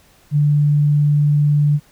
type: tone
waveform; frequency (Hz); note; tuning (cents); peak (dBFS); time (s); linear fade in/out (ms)
sine; 147; D3; +2; -11; 0.31-1.8; 50
effects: pink hiss -52 dBFS RMS until 1.91 s